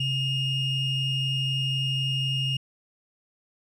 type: ring-modulated tone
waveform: triangle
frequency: 1356 Hz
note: E6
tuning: 49 cents sharp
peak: -19 dBFS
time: 0-2.57 s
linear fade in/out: 5 ms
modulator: 1490 Hz
effects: none